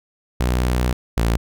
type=tone pair in turn; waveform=sawtooth; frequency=61.7 / 57.17 Hz; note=B1 / A#1; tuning=-1 / -33 cents; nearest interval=minor second; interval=132 cents; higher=first; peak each=-13 / -12 dBFS; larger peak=second; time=0.4-0.93 / 1.17-1.37 s; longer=first; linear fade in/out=5 ms; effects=none